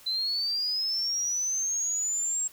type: linear sweep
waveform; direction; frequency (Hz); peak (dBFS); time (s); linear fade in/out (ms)
sine; up; 4011 to 7590; -26; 0.06-2.48; 10
effects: white hiss -53 dBFS RMS until 2.52 s